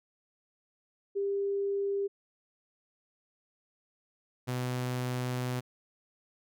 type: tone pair in turn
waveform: sine / sawtooth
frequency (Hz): 398.4 / 125.49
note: G4 / B2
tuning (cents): +28 / +28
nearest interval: octave + minor sixth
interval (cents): 2000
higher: first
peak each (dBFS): -28 / -27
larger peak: second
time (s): 1.15-2.08 / 4.47-5.61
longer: second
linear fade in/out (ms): 20
effects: none